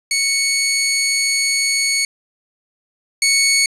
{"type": "tone pair in turn", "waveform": "15% pulse", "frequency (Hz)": [2217, 2217], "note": ["C#7", "C#7"], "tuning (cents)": [0, 0], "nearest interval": "unison", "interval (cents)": 0, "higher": "neither", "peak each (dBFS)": [-9, -6], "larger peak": "second", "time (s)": [[0.11, 2.05], [3.22, 3.66]], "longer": "first", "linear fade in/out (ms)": 2, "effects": ["resampled to 24000 Hz", "7-bit"]}